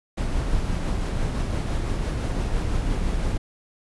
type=noise with tremolo; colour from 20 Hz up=brown; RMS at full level=-23 dBFS; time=0.17-3.38 s; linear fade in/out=10 ms; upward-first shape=triangle; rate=5.9 Hz; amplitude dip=30%; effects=resampled to 24000 Hz